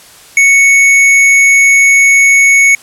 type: tone with hard clipping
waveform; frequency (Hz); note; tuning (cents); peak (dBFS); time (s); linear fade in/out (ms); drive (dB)
sine; 2217; C#7; 0; -5; 0.37-2.75; 2; 12
effects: white hiss -37 dBFS RMS until 2.82 s + low-pass 11000 Hz 12 dB/octave